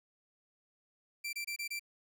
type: tone bursts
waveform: sawtooth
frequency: 2349 Hz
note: D7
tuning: in tune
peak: -33 dBFS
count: 5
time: 1.24-1.795 s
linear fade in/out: 10 ms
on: 91 ms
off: 25 ms
effects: none